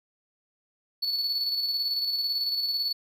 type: tone with tremolo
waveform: triangle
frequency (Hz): 4435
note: C#8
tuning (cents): 0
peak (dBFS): -23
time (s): 1.02-2.93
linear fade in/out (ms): 10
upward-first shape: square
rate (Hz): 18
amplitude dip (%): 35
effects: none